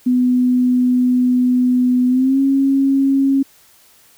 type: tone with pitch glide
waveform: sine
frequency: 249.9 to 272.5 Hz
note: B3 to C#4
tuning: +21 to -29 cents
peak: -11 dBFS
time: 0.06-3.43 s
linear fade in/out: 10 ms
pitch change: +150 cents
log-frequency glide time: 2.08-2.39 s
effects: white hiss -50 dBFS RMS until 4.17 s